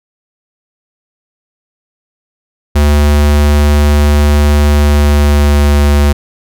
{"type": "tone with pitch glide", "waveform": "square", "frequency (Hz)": [73.42, 72.41], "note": ["D2", "D2"], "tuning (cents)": [0, -24], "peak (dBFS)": -6, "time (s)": [2.75, 6.13], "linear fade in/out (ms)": 10, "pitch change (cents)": -24, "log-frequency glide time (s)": [4.65, 5.81], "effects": []}